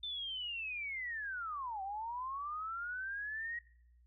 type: linear two-way sweep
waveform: sine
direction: down then up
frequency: 3571 to 757 to 1904 Hz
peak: -38 dBFS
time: 0.03-3.59 s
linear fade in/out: 5 ms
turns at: 1.82 s
effects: noise-tail reverb RT60 0.7 s tail -23 dB re dry + added 60 Hz sine -62 dBFS peak until 4.06 s